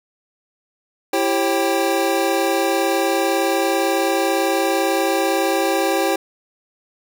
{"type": "tone cluster", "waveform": "square", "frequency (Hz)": [332.2, 392.1, 541, 785], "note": ["E4", "G4", "C#5", "G5"], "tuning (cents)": [13, 0, -42, 2], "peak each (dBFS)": -23, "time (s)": [1.13, 6.16], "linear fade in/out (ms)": 5, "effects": []}